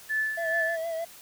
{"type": "tone with tremolo", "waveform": "sine", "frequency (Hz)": 1743, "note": "A6", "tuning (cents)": -17, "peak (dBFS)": -23, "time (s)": [0.09, 0.77], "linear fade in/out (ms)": 20, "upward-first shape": "triangle", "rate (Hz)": 2.5, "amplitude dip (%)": 75}
{"type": "tone with vibrato", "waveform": "triangle", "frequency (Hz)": 659.3, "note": "E5", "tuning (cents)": 0, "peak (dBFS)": -27, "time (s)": [0.37, 1.05], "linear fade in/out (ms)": 10, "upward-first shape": "sine", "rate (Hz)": 6.4, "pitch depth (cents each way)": 40}
{"effects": ["white hiss -49 dBFS RMS until 1.21 s"]}